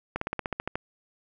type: slowing click train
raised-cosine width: 0.5 ms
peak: -14 dBFS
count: 10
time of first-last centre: 0.16-0.755 s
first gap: 54 ms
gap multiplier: 1.05
effects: none